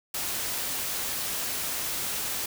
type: noise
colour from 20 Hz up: white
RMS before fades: -31 dBFS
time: 0.14-2.46 s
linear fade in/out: 5 ms
effects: none